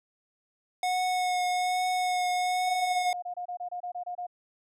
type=tone with vibrato; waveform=square; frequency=729 Hz; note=F#5; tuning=26 cents flat; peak=-26 dBFS; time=0.83-3.13 s; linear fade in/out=2 ms; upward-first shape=triangle; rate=1.2 Hz; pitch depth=16 cents each way
type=tone bursts; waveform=sine; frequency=714 Hz; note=F5; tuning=38 cents sharp; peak=-32 dBFS; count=14; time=2.67-4.268 s; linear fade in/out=10 ms; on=90 ms; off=26 ms
effects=low-pass 10000 Hz 12 dB/octave